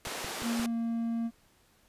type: band-pass noise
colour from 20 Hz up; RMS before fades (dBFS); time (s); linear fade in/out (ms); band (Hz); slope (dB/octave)
pink; -38; 0.05-0.66; 0; 360 to 11000; 12
type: click train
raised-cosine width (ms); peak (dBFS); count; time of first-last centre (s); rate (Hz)
5; -32; 4; 0.07-0.597; 5.69
type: tone with pitch glide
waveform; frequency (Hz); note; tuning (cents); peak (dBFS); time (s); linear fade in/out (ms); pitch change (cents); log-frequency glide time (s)
triangle; 233.1 to 230.6; A#3 to A#3; 0 to -19; -27; 0.42-1.31; 50; -19; 0.66-0.74
effects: pink hiss -65 dBFS RMS until 1.88 s + resampled to 32000 Hz